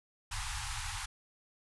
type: band-stop noise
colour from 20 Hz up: pink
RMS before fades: -38 dBFS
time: 0.31-1.06 s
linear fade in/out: 10 ms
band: 120 to 780 Hz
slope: 96 dB/octave
effects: resampled to 24000 Hz